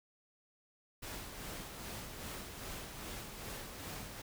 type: noise with tremolo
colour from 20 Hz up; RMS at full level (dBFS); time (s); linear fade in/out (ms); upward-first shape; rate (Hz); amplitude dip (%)
pink; -44; 1.02-4.22; 10; sine; 2.5; 40
effects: none